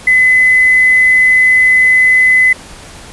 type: tone with hard clipping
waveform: triangle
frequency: 2020 Hz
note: B6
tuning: 39 cents sharp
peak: -5 dBFS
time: 0.07-2.53 s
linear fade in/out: 5 ms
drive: 3 dB
effects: pink hiss -33 dBFS RMS until 3.12 s + resampled to 24000 Hz